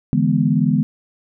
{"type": "chord", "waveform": "sine", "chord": "E dominant seventh", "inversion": "third", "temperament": "equal", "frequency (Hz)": [146.83, 164.81, 207.7, 246.9], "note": ["D3", "E3", "G#3", "B3"], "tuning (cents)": [0, 0, 0, 0], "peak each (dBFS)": -19, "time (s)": [0.13, 0.83], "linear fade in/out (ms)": 0, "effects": []}